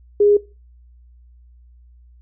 sine tone, 411.5 Hz, G#4, 16 cents flat, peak -10 dBFS, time 0.2-0.37 s, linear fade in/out 5 ms, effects noise-tail reverb RT60 0.3 s tail -20 dB re dry + added 60 Hz sine -45 dBFS peak until 2.21 s

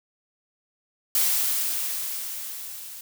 blue noise with level ramp, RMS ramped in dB -21 to -40 dBFS, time 1.15-3.01 s, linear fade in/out 2 ms, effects none

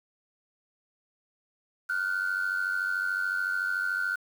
sine tone pair together, 1415.3 / 1509 Hz, F6 / F#6, +23 / +34 cents, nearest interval minor second, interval 111 cents, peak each -28 dBFS, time 1.89-4.16 s, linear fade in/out 10 ms, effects tanh soft clip ceiling -22 dBFS + 8-bit

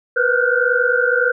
sine tone cluster, 481.4 / 503 / 1416 / 1466 / 1541 Hz, B4 / B4 / F6 / F#6 / G6, -44 / +32 / +23 / -16 / -30 cents, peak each -20 dBFS, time 0.16-1.32 s, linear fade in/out 10 ms, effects none

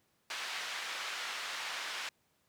pink band-pass noise, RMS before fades -40 dBFS, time 0.3-2.09 s, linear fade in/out 2 ms, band 1300 to 4500 Hz, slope 12 dB/octave, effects pink hiss -74 dBFS RMS until 2.48 s + high-pass 100 Hz 12 dB/octave

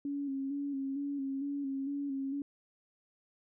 sine tone with vibrato, 277.2 Hz, C#4, in tune, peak -33 dBFS, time 0.05-2.42 s, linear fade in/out 2 ms, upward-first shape square, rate 2.2 Hz, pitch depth 38 cents each way, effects none

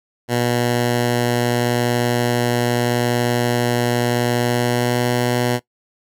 10% pulse tone with pitch glide, 120.8 to 122.42 Hz, B2 to B2, -38 to -15 cents, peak -8 dBFS, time 0.28-5.6 s, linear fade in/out 50 ms, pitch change +23 cents, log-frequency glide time 4.34-5.06 s, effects noise-tail reverb RT60 0.1 s tail -19 dB re dry

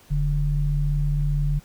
sine tone pair together, 40.86 / 145.6 Hz, E1 / D3, -14 / -15 cents, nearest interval octave + minor seventh, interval 2199 cents, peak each -22 dBFS, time 0.1-1.6 s, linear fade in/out 20 ms, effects pink hiss -53 dBFS RMS until 1.64 s

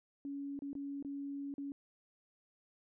sine tone with dropouts, 280.7 Hz, C#4, 22 cents sharp, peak -39 dBFS, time 0.25-1.72 s, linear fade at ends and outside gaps 1 ms, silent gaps 0.591-0.621 / 0.731-0.752 / 1.026-1.048 / 1.54-1.581 s, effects none

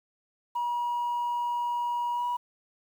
sine tone with pitch glide, 960 to 970 Hz, B5 to B5, -49 to -31 cents, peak -25 dBFS, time 0.55-2.37 s, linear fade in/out 10 ms, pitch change +18 cents, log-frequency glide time 2.13-2.24 s, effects tanh soft clip ceiling -24 dBFS + 9-bit

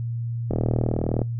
click train, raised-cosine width 2 ms, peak -10 dBFS, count 29, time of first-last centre 0.51-1.217 s, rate 39.6 Hz, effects noise-tail reverb RT60 0.2 s tail -23 dB re dry + added 117 Hz sine -25 dBFS peak until 1.39 s

